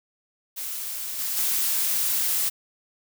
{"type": "noise with level steps", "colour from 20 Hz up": "blue", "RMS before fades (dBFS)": [-32, -28, -24], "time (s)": [0.56, 2.5], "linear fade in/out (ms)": 20, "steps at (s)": [1.18, 1.36], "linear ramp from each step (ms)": 20, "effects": []}